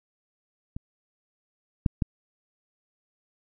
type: clicks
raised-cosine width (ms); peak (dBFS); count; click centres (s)
5; -22 / -8 / -11; 3; 0.765 / 1.862 / 2.022
effects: none